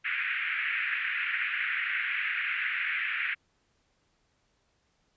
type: band-pass noise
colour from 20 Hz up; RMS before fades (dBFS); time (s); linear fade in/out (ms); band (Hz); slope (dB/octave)
white; -31; 0.04-3.35; 20; 1500 to 2500; 48
effects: pink hiss -72 dBFS RMS until 5.16 s + resampled to 16000 Hz